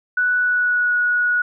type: tone with pitch glide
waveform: sine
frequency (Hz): 1480 to 1459.6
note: F#6 to F#6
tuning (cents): 0 to -24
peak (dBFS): -15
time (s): 0.17-1.42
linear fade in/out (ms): 5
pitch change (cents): -24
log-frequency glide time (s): 0.37-0.94
effects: none